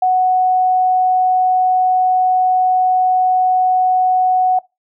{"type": "tone", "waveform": "sine", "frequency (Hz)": 740, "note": "F#5", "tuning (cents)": 0, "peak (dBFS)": -10, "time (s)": [0.02, 4.59], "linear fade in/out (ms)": 5, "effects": ["noise-tail reverb RT60 0.2 s tail -21 dB re dry"]}